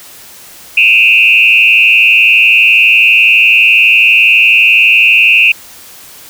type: tone with frequency modulation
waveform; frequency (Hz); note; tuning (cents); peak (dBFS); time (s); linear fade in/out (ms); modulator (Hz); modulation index
sine; 2606; E7; -20; -3; 0.77-5.52; 5; 112; 1.6
effects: white hiss -34 dBFS RMS until 6.29 s